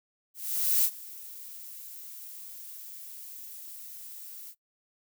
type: noise with ADSR envelope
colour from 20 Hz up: violet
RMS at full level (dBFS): -23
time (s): 0.34-4.55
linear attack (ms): 500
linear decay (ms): 60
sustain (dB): -21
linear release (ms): 62
effects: noise-tail reverb RT60 0.1 s tail -18 dB re dry